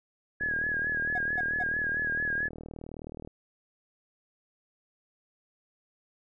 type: tone with vibrato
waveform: sine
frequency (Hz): 1661.2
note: G#6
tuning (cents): 0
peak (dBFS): -27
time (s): 0.4-2.49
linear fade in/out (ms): 20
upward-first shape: sine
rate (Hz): 4.5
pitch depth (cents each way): 52
type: click train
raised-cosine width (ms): 2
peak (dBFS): -28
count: 113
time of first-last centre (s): 0.41-3.274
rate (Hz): 39.1
type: tone bursts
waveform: triangle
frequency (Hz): 726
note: F#5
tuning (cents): -33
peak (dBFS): -30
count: 3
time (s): 1.15-1.632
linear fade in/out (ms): 5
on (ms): 34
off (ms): 190
effects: none